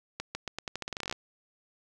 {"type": "accelerating click train", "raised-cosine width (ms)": 0.2, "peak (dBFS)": -17, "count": 17, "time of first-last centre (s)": [0.2, 1.126], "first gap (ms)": 150, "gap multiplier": 0.85, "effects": []}